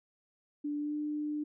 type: tone with pitch glide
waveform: sine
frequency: 293.3 to 298.8 Hz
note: D4 to D4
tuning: -2 to +30 cents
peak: -32 dBFS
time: 0.64-1.44 s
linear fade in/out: 10 ms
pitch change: +32 cents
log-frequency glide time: 0.77-0.95 s
effects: none